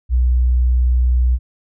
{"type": "tone", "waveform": "sine", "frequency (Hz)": 61.8, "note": "B1", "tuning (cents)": 2, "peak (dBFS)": -11, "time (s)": [0.09, 1.39], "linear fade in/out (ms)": 50, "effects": []}